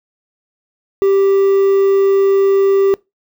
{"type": "tone with quantisation", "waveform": "triangle", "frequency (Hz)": 392, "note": "G4", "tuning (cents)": 0, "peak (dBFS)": -7, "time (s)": [1.02, 2.94], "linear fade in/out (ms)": 0, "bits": 6, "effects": ["noise-tail reverb RT60 0.2 s tail -23 dB re dry"]}